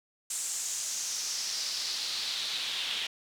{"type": "noise with band-pass filter sweep", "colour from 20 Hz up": "pink", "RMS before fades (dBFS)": -34, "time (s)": [0.3, 3.07], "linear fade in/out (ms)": 5, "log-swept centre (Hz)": [7900, 3200], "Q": 3.2, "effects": []}